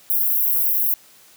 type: high-pass noise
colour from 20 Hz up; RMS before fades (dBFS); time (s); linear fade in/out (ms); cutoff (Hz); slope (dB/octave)
white; -19; 0.1-0.94; 0; 12000; 48
effects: white hiss -50 dBFS RMS until 1.36 s + high-pass 100 Hz 12 dB/octave